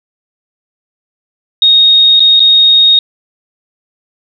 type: tone with dropouts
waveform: sine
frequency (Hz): 3729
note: A#7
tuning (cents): 0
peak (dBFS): -3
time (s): 1.62-2.99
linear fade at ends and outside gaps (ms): 2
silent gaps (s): 2.196-2.203 / 2.396-2.402
effects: none